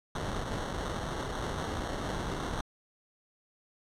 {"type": "noise with sample-and-hold", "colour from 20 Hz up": "pink", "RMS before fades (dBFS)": -35, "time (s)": [0.15, 2.61], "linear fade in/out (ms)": 5, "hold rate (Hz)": 2450, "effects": ["low-pass 8000 Hz 12 dB/octave"]}